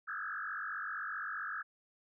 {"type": "tone with frequency modulation", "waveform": "sine", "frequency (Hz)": 1480, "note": "F#6", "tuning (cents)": 0, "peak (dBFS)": -37, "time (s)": [0.07, 1.63], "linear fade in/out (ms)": 20, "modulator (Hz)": 47.7, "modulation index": 4.7, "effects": []}